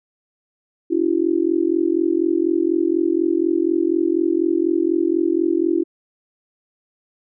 sine tone with amplitude modulation, 335.7 Hz, E4, 32 cents sharp, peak -11 dBFS, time 0.9-5.84 s, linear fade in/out 20 ms, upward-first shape sine, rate 44.1 Hz, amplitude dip 100%, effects none

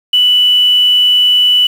sine tone with quantisation, 2970 Hz, F#7, 6 cents sharp, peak -6 dBFS, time 0.13-1.67 s, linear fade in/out 5 ms, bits 5, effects none

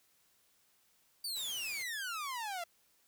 sawtooth exponential sweep, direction down, 4699 to 666 Hz, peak -34 dBFS, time 1.24-2.64 s, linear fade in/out 5 ms
white noise, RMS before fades -50 dBFS, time 1.35-1.84 s, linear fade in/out 20 ms
effects white hiss -71 dBFS RMS until 3.07 s

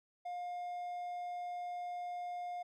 triangle tone, 710 Hz, F5, 28 cents sharp, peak -37 dBFS, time 0.25-2.63 s, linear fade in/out 10 ms, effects none

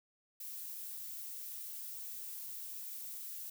violet noise, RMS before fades -45 dBFS, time 0.4-3.5 s, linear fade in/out 5 ms, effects none

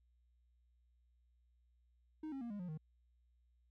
triangle tone with pitch steps, 311.1 / 270.8 / 235.8 / 205.2 / 178.68 / 155.55 Hz, D#4 / C#4 / A#3 / G#3 / F3 / D#3, 0 / -40 / +20 / -21 / +40 / 0 cents, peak -40 dBFS, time 2.23-2.776 s, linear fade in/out 5 ms, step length 91 ms, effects added 60 Hz sine -70 dBFS peak until 3.7 s

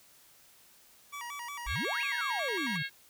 25% pulse tone with vibrato, 1045 Hz, C6, 2 cents flat, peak -35 dBFS, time 1.12-2.78 s, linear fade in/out 20 ms, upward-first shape square, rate 5.5 Hz, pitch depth 160 cents each way
sine exponential two-way sweep, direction up then down, 38.89 to 2845 to 137.8 Hz, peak -34 dBFS, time 1.66-2.83 s, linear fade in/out 10 ms, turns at 2.02 s
harmonic tone, 544 Hz, C#5, 33 cents flat, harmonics 3 / 4 / 5 / 6 / 7 / 8, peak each -36 / -38 / -44 / -44 / -44 / -45 dBFS, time 1.66-2.9 s, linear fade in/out 50 ms
effects white hiss -60 dBFS RMS until 3.09 s

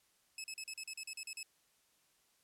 15% pulse tone bursts, 2591 Hz, E7, 30 cents flat, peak -35 dBFS, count 11, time 0.38-1.43 s, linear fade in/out 2 ms, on 60 ms, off 39 ms, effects white hiss -73 dBFS RMS until 2.43 s + low-pass 12000 Hz 12 dB/octave

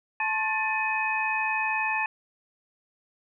sine tone cluster, 872 / 1077 / 1768 / 2519 Hz, A5 / C6 / A6 / D#7, -16 / +50 / +8 / +21 cents, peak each -29 / -36 / -30 / -28 dBFS, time 0.2-2.06 s, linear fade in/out 2 ms, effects none

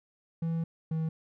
triangle tone pair in turn, 164.81 / 160.21 Hz, E3 / E3, 0 / -49 cents, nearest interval unison, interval 49 cents, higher first, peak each -26 dBFS, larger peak neither, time 0.42-0.64 / 0.91-1.09 s, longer first, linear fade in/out 5 ms, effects none

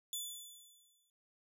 15% pulse tone with exponential decay, 3472 Hz, A7, 24 cents flat, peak -30 dBFS, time 0.13-1.1 s, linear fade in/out 1 ms, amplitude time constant 210 ms, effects none

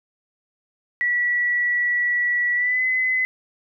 sine tone with pitch glide, 1944 to 2027 Hz, B6 to B6, -28 to +45 cents, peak -18 dBFS, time 1.01-3.25 s, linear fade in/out 0 ms, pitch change +73 cents, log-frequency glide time 2.54-2.83 s, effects none

